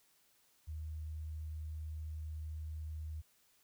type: tone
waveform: sine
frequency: 77.78 Hz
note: D#2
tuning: in tune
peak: -40 dBFS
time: 0.67-3.22 s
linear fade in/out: 20 ms
effects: white hiss -71 dBFS RMS until 3.63 s